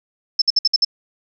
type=tone bursts; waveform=sine; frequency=5274 Hz; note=E8; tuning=in tune; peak=-11 dBFS; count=6; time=0.39-0.848 s; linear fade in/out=5 ms; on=28 ms; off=58 ms; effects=none